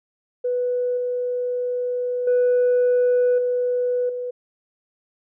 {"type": "tone with level steps", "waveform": "sine", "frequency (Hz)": 493.9, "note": "B4", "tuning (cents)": 0, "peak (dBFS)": [-19, -21, -13, -18, -25], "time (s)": [0.44, 4.31], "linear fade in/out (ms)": 10, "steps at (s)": [0.97, 2.27, 3.38, 4.09], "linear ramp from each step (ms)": 5, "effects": ["tanh soft clip ceiling -13 dBFS"]}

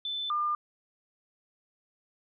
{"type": "tone pair in turn", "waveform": "sine", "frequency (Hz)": [3520, 1202.1], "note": ["A7", "D6"], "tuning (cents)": [0, 40], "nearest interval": "octave + perfect fifth", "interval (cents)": 1860, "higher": "first", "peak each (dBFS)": [-31, -26], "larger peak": "second", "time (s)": [[0.05, 0.3], [0.3, 0.55]], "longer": "neither", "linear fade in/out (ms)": 2, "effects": []}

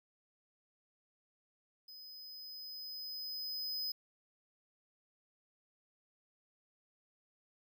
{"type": "tone with level ramp", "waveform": "square", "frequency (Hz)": 5030, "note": "D#8", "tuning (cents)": 18, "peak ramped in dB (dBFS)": [-51, -36], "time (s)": [1.88, 3.92], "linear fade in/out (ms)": 5, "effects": ["13-bit"]}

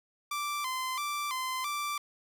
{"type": "tone with vibrato", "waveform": "sawtooth", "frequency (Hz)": 1100, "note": "C#6", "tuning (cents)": -14, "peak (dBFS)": -28, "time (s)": [0.31, 1.98], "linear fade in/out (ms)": 5, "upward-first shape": "square", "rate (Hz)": 1.5, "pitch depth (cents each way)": 110, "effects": []}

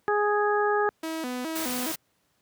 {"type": "harmonic tone", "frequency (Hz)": 415.3, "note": "G#4", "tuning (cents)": 0, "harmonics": [1, 2, 3, 4], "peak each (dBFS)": [-24, -27, -29, -30], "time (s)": [0.08, 0.89], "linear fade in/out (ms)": 0}
{"type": "tone with vibrato", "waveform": "sawtooth", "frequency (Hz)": 283.4, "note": "C#4", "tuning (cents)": 38, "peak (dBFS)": -26, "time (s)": [1.03, 1.92], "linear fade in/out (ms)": 5, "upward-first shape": "square", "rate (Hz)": 2.4, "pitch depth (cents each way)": 220}
{"type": "noise", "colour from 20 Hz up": "white", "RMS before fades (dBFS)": -33, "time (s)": [1.55, 1.96], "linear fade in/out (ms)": 10}
{"effects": ["pink hiss -70 dBFS RMS until 2.41 s", "high-pass 100 Hz 12 dB/octave"]}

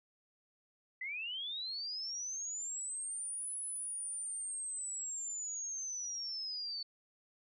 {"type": "linear two-way sweep", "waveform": "sine", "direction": "up then down", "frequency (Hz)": [1975.5, 10250, 4453], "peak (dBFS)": -38, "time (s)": [1.01, 6.83], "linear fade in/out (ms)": 5, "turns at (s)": 3.57, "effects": []}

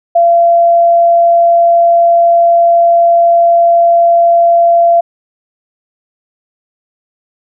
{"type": "tone", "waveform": "sine", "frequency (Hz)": 683, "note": "F5", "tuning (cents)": -39, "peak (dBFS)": -4, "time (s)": [0.15, 5.01], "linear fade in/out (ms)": 10, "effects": []}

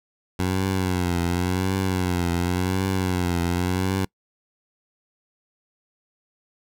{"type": "tone with vibrato", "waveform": "15% pulse", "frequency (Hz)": 90.8, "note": "F#2", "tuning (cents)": -32, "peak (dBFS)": -15, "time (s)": [0.39, 4.05], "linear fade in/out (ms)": 5, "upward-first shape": "triangle", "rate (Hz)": 0.91, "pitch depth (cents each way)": 100, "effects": ["noise-tail reverb RT60 0.1 s tail -26 dB re dry"]}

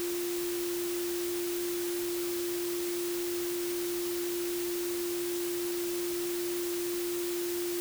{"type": "tone in noise", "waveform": "sine", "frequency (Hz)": 349.2, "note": "F4", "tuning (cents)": 0, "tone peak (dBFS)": -31, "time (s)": [0, 7.8], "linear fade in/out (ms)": 0, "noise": "white", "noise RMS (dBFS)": -39, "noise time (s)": [0, 7.8], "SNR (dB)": 5, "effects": []}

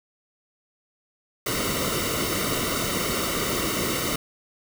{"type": "noise with comb filter", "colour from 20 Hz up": "pink", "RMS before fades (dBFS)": -26, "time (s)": [1.46, 4.16], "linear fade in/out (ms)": 5, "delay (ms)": 1.2, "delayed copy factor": -0.75, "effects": []}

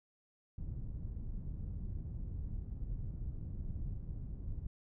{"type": "low-pass noise", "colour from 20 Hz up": "pink", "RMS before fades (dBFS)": -41, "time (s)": [0.58, 4.67], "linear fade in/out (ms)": 5, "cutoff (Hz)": 120, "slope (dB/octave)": 12, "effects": []}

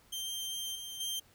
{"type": "tone with level steps", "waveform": "sawtooth", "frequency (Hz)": 3152, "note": "G7", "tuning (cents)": 9, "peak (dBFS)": [-33, -38, -31], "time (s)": [0.12, 1.2], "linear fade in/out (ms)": 10, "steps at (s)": [0.75, 1], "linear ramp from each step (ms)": 5, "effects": ["pink hiss -64 dBFS RMS until 1.34 s"]}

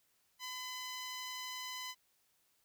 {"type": "tone", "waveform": "10% pulse", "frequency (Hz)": 1011, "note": "B5", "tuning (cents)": 40, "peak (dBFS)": -33, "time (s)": [0.39, 1.95], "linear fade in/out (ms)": 50, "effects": ["white hiss -75 dBFS RMS until 2.64 s"]}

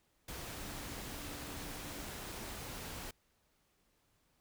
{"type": "tone in noise", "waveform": "sine", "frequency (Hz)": 292.1, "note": "D4", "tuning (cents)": -9, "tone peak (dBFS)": -54, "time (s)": [0.56, 2.06], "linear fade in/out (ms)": 5, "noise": "pink", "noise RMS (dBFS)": -45, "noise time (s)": [0.28, 3.11], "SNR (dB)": -12, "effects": ["pink hiss -75 dBFS RMS until 4.4 s"]}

